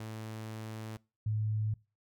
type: tone pair in turn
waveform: sawtooth / sine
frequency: 110 / 107.55 Hz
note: A2 / A2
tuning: 0 / -39 cents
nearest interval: unison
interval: 39 cents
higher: first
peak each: -36 / -29 dBFS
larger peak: second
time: 0-0.97 / 1.26-1.74 s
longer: first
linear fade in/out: 5 ms
effects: noise-tail reverb RT60 0.3 s tail -23 dB re dry